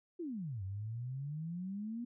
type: exponential two-way sweep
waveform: sine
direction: down then up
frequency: 368.8 to 93 to 244 Hz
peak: -38 dBFS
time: 0.19-2.05 s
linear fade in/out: 10 ms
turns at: 0.63 s
effects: none